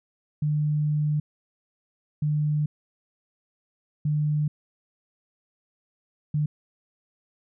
sine tone bursts at uneven times, 150 Hz, D3, 37 cents sharp, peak -21 dBFS, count 4, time 0.42-1.2 / 2.22-2.66 / 4.05-4.48 / 6.34-6.46 s, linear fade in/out 5 ms, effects none

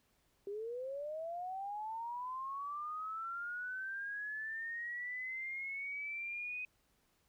sine linear sweep, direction up, 392 to 2509 Hz, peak -39 dBFS, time 0.47-6.65 s, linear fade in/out 2 ms, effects pink hiss -75 dBFS RMS until 7.28 s

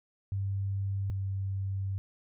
sine tone pair in turn, 98.2 / 97.07 Hz, G2 / G2, +4 / -16 cents, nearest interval unison, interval 20 cents, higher first, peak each -29 / -30 dBFS, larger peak first, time 0.32-1.1 / 1.1-1.98 s, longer second, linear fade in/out 0 ms, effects none

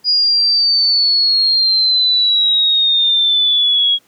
sine exponential sweep, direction down, 4903 to 3301 Hz, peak -10 dBFS, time 0.04-3.99 s, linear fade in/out 50 ms, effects pink hiss -54 dBFS RMS until 4.07 s + high-pass 150 Hz 12 dB/octave

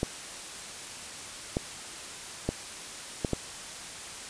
clicks, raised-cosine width 2 ms, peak -13 dBFS, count 5, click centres 0.031 / 1.569 / 2.49 / 3.248 / 3.333 s, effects white hiss -41 dBFS RMS until 4.29 s + resampled to 22050 Hz

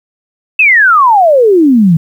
sine exponential sweep, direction down, 2678 to 154.7 Hz, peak -3 dBFS, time 0.59-1.97 s, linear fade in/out 5 ms, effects 7-bit

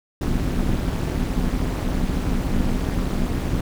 brown noise with amplitude modulation, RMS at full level -18 dBFS, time 0.21-3.61 s, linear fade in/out 5 ms, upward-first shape sine, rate 214 Hz, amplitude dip 95%, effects none

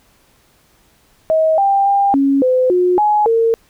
sine tone with pitch steps, 636 / 791 / 798 / 275.8 / 510 / 360.4 / 840 / 456.1 Hz, D#5 / G5 / G5 / C#4 / C5 / F#4 / G#5 / A#4, +38 / +15 / +31 / -9 / -44 / -45 / +19 / -38 cents, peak -10 dBFS, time 1.3-3.54 s, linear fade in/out 0 ms, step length 280 ms, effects pink hiss -54 dBFS RMS until 3.69 s

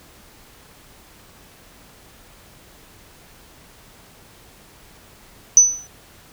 sine tone with exponential decay, 6000 Hz, F#8, 23 cents sharp, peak -3 dBFS, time 5.57-5.87 s, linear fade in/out 1 ms, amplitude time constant 64 ms, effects pink hiss -48 dBFS RMS until 6.32 s

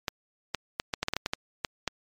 clicks, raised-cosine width 0.2 ms, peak -10 dBFS, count 12, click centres 0.082 / 0.547 / 0.799 / 0.938 / 1.03 / 1.084 / 1.136 / 1.166 / 1.261 / 1.335 / 1.648 / 1.877 s, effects MP3 96 kbps

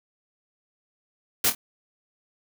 white noise with echo, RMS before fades -21 dBFS, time 1.44-1.5 s, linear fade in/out 5 ms, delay 25 ms, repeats 2, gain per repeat -9 dB, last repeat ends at 1.55 s, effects none

